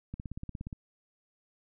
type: click train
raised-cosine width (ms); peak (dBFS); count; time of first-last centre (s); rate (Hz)
5; -26; 11; 0.14-0.728; 17
effects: none